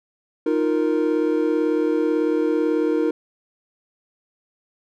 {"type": "chord", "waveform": "triangle", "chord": "Eb suspended second", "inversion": "none", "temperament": "equal", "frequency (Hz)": [311.1, 349.2, 466.2], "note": ["Eb4", "F4", "Bb4"], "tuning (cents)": [0, 0, 0], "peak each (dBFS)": [-19, -22, -20], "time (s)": [0.46, 3.11], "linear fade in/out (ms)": 5, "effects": []}